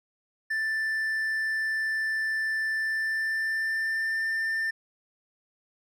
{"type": "tone with pitch glide", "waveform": "triangle", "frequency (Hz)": [1767, 1791.7], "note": ["A6", "A6"], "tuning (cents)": [7, 31], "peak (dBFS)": -24, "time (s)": [0.5, 4.71], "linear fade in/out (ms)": 10, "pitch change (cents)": 24, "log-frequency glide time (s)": [2.72, 4.27], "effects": []}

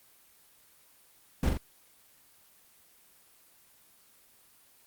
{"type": "noise with echo", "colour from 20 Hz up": "brown", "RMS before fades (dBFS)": -26, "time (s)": [1.43, 1.49], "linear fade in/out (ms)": 2, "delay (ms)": 42, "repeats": 2, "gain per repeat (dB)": -4, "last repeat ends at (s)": 1.574, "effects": ["white hiss -61 dBFS RMS until 4.86 s", "Opus 24 kbps"]}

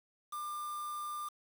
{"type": "tone with quantisation", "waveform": "triangle", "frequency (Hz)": 1196, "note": "D6", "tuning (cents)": 31, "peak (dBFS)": -36, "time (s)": [0.32, 1.29], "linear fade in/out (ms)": 10, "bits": 8, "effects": []}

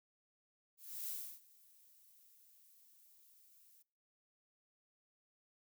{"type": "noise with ADSR envelope", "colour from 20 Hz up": "violet", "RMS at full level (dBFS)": -42, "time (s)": [0.77, 3.83], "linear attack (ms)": 320, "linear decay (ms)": 310, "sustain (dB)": -24, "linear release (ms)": 13, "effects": ["noise-tail reverb RT60 0.5 s tail -24 dB re dry"]}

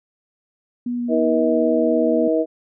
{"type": "tone with vibrato", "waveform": "sine", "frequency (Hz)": 241.8, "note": "B3", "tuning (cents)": -36, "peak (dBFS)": -21, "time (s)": [0.86, 2.28], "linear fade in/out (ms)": 5, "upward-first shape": "square", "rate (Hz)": 3.8, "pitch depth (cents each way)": 8}
{"type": "harmonic tone", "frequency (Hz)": 159.4, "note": "D#3", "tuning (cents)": 42, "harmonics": [2, 3, 4], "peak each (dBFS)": [-20, -20, -20], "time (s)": [1.08, 2.46], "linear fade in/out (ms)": 50}
{"effects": []}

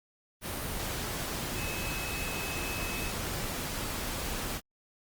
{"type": "tone in noise", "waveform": "sine", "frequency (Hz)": 2577, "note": "E7", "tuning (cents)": -40, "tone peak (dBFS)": -39, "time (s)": [1.54, 3.12], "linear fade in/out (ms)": 50, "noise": "pink", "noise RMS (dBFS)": -35, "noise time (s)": [0.41, 4.61], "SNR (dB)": -7, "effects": ["Opus 32 kbps"]}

